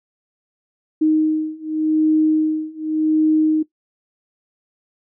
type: beating tone pair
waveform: sine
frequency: 311.1 / 311.97 Hz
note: D#4 / D#4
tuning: 0 / +5 cents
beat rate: 0.87 Hz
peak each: -18 / -17 dBFS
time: 1.01-3.63 s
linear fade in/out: 10 ms
effects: noise-tail reverb RT60 0.1 s tail -17 dB re dry